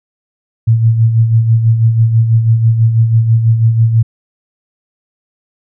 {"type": "tone with tremolo", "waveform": "sine", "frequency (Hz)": 113.6, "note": "A#2", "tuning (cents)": -44, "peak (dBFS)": -4, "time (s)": [0.67, 4.03], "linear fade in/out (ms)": 10, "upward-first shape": "sine", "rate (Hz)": 6.1, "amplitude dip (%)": 55, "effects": []}